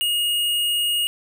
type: tone with hard clipping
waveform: triangle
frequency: 2866 Hz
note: F7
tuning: 44 cents sharp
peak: -20 dBFS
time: 0.01-1.07 s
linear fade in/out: 0 ms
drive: 18 dB
effects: none